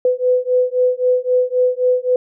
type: beating tone pair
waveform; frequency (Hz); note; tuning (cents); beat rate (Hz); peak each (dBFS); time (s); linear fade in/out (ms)
sine; 500 / 503.8; B4 / B4; +21 / +34; 3.8; -16; 0.05-2.16; 2
effects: none